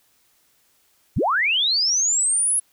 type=linear sweep; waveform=sine; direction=up; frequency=33.88 to 10730 Hz; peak=-17 dBFS; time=1.16-2.6 s; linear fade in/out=10 ms; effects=white hiss -62 dBFS RMS until 2.72 s